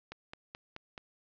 click train, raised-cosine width 0.3 ms, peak -27 dBFS, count 5, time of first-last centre 0.12-0.978 s, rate 4.66 Hz, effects resampled to 16000 Hz + 9-bit

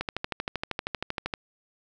click train, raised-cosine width 0.3 ms, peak -13 dBFS, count 18, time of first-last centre 0.01-1.338 s, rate 12.8 Hz, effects none

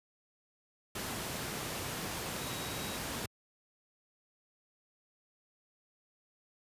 sine tone in noise, 3823 Hz, A#7, 43 cents sharp, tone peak -48 dBFS, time 2.41-2.97 s, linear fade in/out 5 ms, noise pink, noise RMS -38 dBFS, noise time 0.95-3.26 s, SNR -13 dB, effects high-pass 80 Hz 12 dB/octave + resampled to 32000 Hz

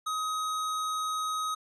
square tone, 1262 Hz, D#6, 24 cents sharp, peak -30 dBFS, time 0.06-1.55 s, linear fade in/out 10 ms, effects resampled to 24000 Hz

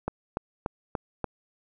click train, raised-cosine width 1 ms, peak -14 dBFS, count 5, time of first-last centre 0.08-1.243 s, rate 3.44 Hz, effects none

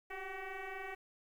sine tone with frequency modulation, 750 Hz, F#5, 23 cents sharp, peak -40 dBFS, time 0.1-0.95 s, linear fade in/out 10 ms, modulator 381 Hz, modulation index 4.3, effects tanh soft clip ceiling -36 dBFS + 11-bit

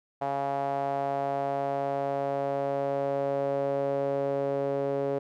sawtooth tone with band-pass filter sweep, 139.1 Hz, C#3, 6 cents sharp, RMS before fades -29 dBFS, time 0.21-5.19 s, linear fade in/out 10 ms, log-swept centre 740 to 490 Hz, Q 4.3, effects none

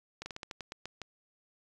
slowing click train, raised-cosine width 0.2 ms, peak -23 dBFS, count 10, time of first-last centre 0.22-1.017 s, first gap 40 ms, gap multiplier 1.19, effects resampled to 24000 Hz

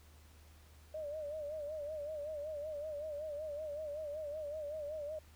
sine tone with vibrato, 602 Hz, D5, 43 cents sharp, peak -39 dBFS, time 0.94-5.19 s, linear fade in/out 5 ms, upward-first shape sine, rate 5.3 Hz, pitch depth 84 cents each way, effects added 76 Hz sine -58 dBFS peak until 5.35 s + pink hiss -65 dBFS RMS until 5.35 s

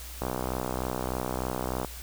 click train, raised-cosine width 1 ms, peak -16 dBFS, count 104, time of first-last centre 0.22-1.847 s, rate 63.3 Hz, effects added 60 Hz sine -41 dBFS peak until 2.02 s + white hiss -44 dBFS RMS until 2.02 s

